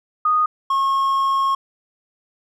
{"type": "tone pair in turn", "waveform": ["sine", "triangle"], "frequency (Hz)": [1237, 1086.4], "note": ["D#6", "C#6"], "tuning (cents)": [-10, -35], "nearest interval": "major second", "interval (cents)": 225, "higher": "first", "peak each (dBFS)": -14, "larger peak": "neither", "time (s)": [[0.25, 0.46], [0.7, 1.55]], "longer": "second", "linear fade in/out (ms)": 5, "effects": []}